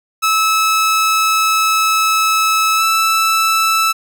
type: tone with pitch glide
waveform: sawtooth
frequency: 1300 to 1317.4 Hz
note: E6 to E6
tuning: -24 to -1 cents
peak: -8 dBFS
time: 0.22-3.93 s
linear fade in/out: 20 ms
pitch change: +23 cents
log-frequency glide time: 2.76-2.83 s
effects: none